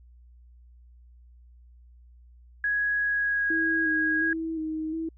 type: tone with pitch glide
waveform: sine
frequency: 1665 to 1645.9 Hz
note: G#6 to G#6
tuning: +4 to -16 cents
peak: -23 dBFS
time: 2.64-4.33 s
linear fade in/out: 2 ms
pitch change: -20 cents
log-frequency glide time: 2.99-3.55 s
type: tone with vibrato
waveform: sine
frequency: 319.4 Hz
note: D#4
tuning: 45 cents sharp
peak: -28 dBFS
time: 3.5-5.09 s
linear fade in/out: 5 ms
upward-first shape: square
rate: 1.4 Hz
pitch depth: 28 cents each way
effects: added 60 Hz sine -50 dBFS peak until 5.17 s